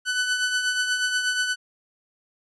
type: tone with tremolo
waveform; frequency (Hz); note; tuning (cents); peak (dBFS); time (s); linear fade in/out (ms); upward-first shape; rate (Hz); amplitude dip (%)
sawtooth; 1497; F#6; +20; -16; 0.05-1.56; 50; triangle; 8.3; 55
effects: resampled to 22050 Hz